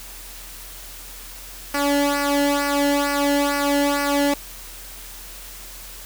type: tone with flanger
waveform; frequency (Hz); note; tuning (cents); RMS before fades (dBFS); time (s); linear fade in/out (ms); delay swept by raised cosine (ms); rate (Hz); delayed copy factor
sawtooth; 285.1; C#4; +49; -20; 1.74-4.34; 5; 0.28 to 0.85; 2.2; -0.8
effects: added 42 Hz sine -41 dBFS peak until 6.05 s + white hiss -39 dBFS RMS until 6.05 s